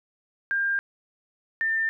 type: tone pair in turn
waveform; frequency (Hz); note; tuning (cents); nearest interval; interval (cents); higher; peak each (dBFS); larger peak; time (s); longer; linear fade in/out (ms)
sine; 1600 / 1795.9; G6 / A6; +35 / +35; major second; 200; second; -22; neither; 0.51-0.79 / 1.61-1.89; neither; 0
effects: none